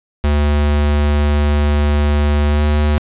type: tone with pitch glide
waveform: square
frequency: 73.42 to 74.62 Hz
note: D2 to D2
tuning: 0 to +28 cents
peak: -12 dBFS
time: 0.24-2.98 s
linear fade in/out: 0 ms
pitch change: +28 cents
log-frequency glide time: 2.48-2.64 s
effects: resampled to 8000 Hz + 9-bit